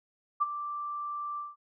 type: tone with ADSR envelope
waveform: sine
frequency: 1174.7 Hz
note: D6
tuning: in tune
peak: -21 dBFS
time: 0.4-1.56 s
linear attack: 20 ms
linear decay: 28 ms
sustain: -12 dB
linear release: 180 ms
effects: none